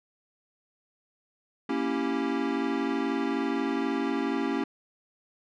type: chord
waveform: square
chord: A# diminished seventh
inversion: none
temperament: equal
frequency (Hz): 233.1 / 277.2 / 329.6 / 392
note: A#3 / C#4 / E4 / G4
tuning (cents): 0 / 0 / 0 / 0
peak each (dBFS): -34 / -30 / -34 / -34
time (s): 1.69-4.64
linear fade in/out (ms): 5
effects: low-pass 3000 Hz 12 dB/octave